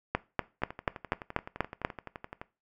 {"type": "two click trains", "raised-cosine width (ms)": 0.5, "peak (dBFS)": [-11, -24], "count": [8, 22], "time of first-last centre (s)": [[0.15, 1.849], [0.62, 2.415]], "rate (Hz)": [4.12, 11.7], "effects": ["noise-tail reverb RT60 0.3 s tail -19 dB re dry"]}